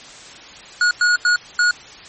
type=tone bursts at uneven times; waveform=square; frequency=1447 Hz; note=F#6; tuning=39 cents flat; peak=-13 dBFS; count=4; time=0.81-0.91 / 1.01-1.16 / 1.25-1.36 / 1.59-1.71 s; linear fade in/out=2 ms; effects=white hiss -39 dBFS RMS until 2.08 s + MP3 32 kbps